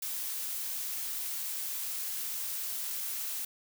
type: noise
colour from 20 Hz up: blue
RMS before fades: -36 dBFS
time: 0.02-3.45 s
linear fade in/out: 5 ms
effects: none